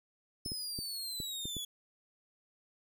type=exponential sweep; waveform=sawtooth; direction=down; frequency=5250 to 3363 Hz; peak=-35 dBFS; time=0.45-1.65 s; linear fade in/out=5 ms
type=clicks; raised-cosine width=3 ms; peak=-29 dBFS; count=6; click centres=0.461 / 0.519 / 0.789 / 1.202 / 1.455 / 1.567 s
effects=none